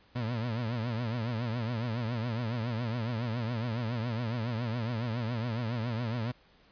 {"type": "tone with vibrato", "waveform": "30% pulse", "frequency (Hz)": 116.4, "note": "A#2", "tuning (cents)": -2, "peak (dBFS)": -28, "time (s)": [0.15, 6.32], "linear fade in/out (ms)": 10, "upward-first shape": "triangle", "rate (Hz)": 7.2, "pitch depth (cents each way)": 150, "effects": ["pink hiss -62 dBFS RMS until 6.71 s", "resampled to 11025 Hz"]}